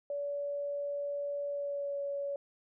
sine tone with pitch glide, 572 to 564.1 Hz, D5 to C#5, -46 to +30 cents, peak -33 dBFS, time 0.1-2.36 s, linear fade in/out 2 ms, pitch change -24 cents, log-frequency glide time 1.48-1.99 s, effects none

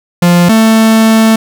45% pulse tone pair in turn, 174.61 / 222.1 Hz, F3 / A3, 0 / +16 cents, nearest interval major third, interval 416 cents, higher second, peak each -4 dBFS, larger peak neither, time 0.22-0.49 / 0.49-1.36 s, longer second, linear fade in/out 5 ms, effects none

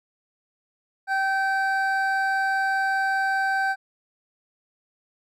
triangle tone pair together, 775 / 1550 Hz, G5 / G6, -20 / -20 cents, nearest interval octave, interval 1200 cents, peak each -22 dBFS, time 1.07-3.76 s, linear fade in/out 50 ms, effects none

